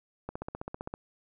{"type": "click train", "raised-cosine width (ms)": 1, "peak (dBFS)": -22, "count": 11, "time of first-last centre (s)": [0.29, 0.939], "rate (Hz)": 15.4, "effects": []}